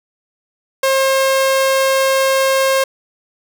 sawtooth tone, 535 Hz, C5, 38 cents sharp, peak -8 dBFS, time 0.83-2.84 s, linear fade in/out 5 ms, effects none

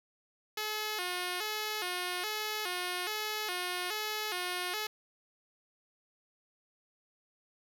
5% pulse tone with vibrato, 392 Hz, G4, in tune, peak -22 dBFS, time 0.57-4.87 s, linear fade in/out 5 ms, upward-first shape square, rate 1.2 Hz, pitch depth 150 cents each way, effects 9-bit

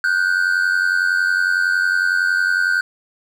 triangle tone pair together, 1454.1 / 1545 Hz, F#6 / G6, -31 / -26 cents, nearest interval minor second, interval 105 cents, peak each -16 dBFS, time 0.04-2.81 s, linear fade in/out 2 ms, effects none

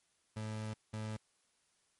30% pulse tone bursts at uneven times, 108.5 Hz, A2, 24 cents flat, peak -36 dBFS, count 2, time 0.36-0.74 / 0.93-1.17 s, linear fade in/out 10 ms, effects white hiss -75 dBFS RMS until 1.99 s + MP3 48 kbps

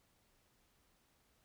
silence, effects pink hiss -74 dBFS RMS until 1.44 s

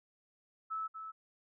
sine tone with echo, 1306 Hz, E6, 17 cents flat, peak -35 dBFS, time 0.7-0.88 s, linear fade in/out 20 ms, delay 240 ms, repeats 1, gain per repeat -7 dB, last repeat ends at 1.12 s, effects none

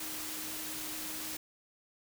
sine tone in noise, 311.1 Hz, D#4, in tune, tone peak -48 dBFS, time 0-1.37 s, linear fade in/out 5 ms, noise white, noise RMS -40 dBFS, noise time 0-1.37 s, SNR -11 dB, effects none

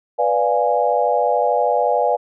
sine chord, B diminished seventh, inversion none, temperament equal, 493.9 / 587.3 / 698.5 / 830.6 Hz, B4 / D5 / F5 / Ab5, 0 / 0 / 0 / 0 cents, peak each -20 dBFS, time 0.18-2.17 s, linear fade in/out 20 ms, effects none

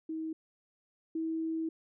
sine tone pair in turn, 318.9 / 323.2 Hz, D#4 / E4, +43 / -34 cents, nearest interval unison, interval 23 cents, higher second, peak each -34 / -31 dBFS, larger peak second, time 0.09-0.33 / 1.15-1.69 s, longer second, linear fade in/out 5 ms, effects none

